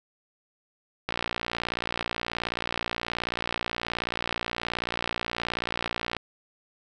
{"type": "click train", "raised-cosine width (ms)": 0.3, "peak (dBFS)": -12, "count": 299, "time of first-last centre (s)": [1.09, 6.167], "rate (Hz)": 58.7, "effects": []}